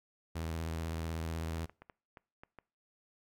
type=tone with vibrato; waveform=sawtooth; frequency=81.5 Hz; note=E2; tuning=19 cents flat; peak=-32 dBFS; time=0.35-1.66 s; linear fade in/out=10 ms; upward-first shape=square; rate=16 Hz; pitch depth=37 cents each way
type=clicks; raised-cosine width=0.5 ms; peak=-35 dBFS; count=7; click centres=1.572 / 1.696 / 1.82 / 1.898 / 2.172 / 2.435 / 2.587 s
effects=noise-tail reverb RT60 0.4 s tail -24 dB re dry